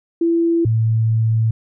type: tone pair in turn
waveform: sine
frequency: 335.4 / 111.93 Hz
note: E4 / A2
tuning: +30 / +30 cents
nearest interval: octave + perfect fifth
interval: 1900 cents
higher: first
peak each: -13 dBFS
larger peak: neither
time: 0.21-0.65 / 0.65-1.51 s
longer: second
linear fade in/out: 5 ms
effects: none